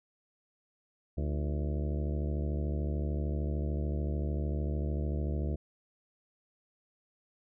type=harmonic tone with a mistuned harmonic; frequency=73.42 Hz; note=D2; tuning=in tune; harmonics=1 / 2 / 3 / 4 / 5 / 6 / 7 / 8 / 9; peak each=-31 / -37 / -41 / -43 / -45 / -47 / -48 / -49 / -50 dBFS; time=1.17-5.56 s; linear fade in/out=10 ms; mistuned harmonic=4; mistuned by=+110 cents; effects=none

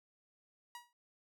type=tone with exponential decay; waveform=sawtooth; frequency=960 Hz; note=B5; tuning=49 cents flat; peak=-40 dBFS; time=0.75-0.93 s; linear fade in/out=1 ms; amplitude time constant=39 ms; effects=none

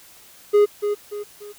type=tone with echo; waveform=triangle; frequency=413.7 Hz; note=G#4; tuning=7 cents flat; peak=-9 dBFS; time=0.53-0.66 s; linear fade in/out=20 ms; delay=290 ms; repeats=3; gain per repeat=-8 dB; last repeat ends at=1.53 s; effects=white hiss -48 dBFS RMS until 1.58 s

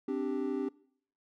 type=chord; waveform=triangle; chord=C suspended second; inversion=none; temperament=equal; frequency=261.6 / 293.7 / 392 Hz; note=C4 / D4 / G4; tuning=0 / 0 / 0 cents; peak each=-33 dBFS; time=0.08-0.69 s; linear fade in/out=5 ms; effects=noise-tail reverb RT60 0.6 s tail -22 dB re dry

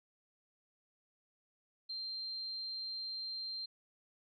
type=tone; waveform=sine; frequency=4161 Hz; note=C8; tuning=10 cents flat; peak=-39 dBFS; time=1.89-3.66 s; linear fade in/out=10 ms; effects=none

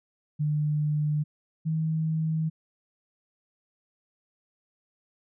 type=tone pair in turn; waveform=sine; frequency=150 / 158.92 Hz; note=D3 / D#3; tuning=+37 / +37 cents; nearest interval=minor second; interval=100 cents; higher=second; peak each=-23 / -24 dBFS; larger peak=first; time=0.39-1.24 / 1.65-2.5 s; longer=neither; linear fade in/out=20 ms; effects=none

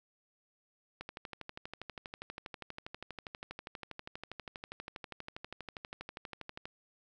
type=click train; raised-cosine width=0.3 ms; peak=-26 dBFS; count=71; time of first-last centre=1.01-6.655 s; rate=12.4 Hz; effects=none

